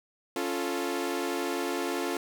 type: chord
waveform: sawtooth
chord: Db augmented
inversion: none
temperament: equal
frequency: 277.2 / 349.2 / 440 Hz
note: Db4 / F4 / A4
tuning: 0 / 0 / 0 cents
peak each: -30 / -28 / -31 dBFS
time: 0.36-2.17 s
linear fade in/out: 2 ms
effects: none